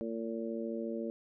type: harmonic tone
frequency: 113.9 Hz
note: A#2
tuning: 40 cents flat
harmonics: 2 / 3 / 4 / 5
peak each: -38 / -40 / -41 / -42 dBFS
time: 0.01-1.1 s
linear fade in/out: 0 ms
effects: none